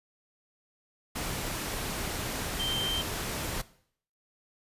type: tone in noise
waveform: sine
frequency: 3136 Hz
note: G7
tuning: in tune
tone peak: -30 dBFS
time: 2.59-3.02 s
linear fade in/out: 10 ms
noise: pink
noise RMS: -34 dBFS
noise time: 1.15-3.62 s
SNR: +1 dB
effects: noise-tail reverb RT60 0.6 s tail -18 dB re dry + resampled to 32000 Hz